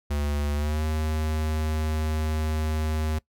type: tone with pitch glide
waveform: square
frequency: 73 to 77.79 Hz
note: D2 to D#2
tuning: -10 to 0 cents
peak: -25 dBFS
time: 0.1-3.19 s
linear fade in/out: 10 ms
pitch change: +110 cents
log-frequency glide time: 0.54-0.84 s
effects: noise-tail reverb RT60 0.1 s tail -21 dB re dry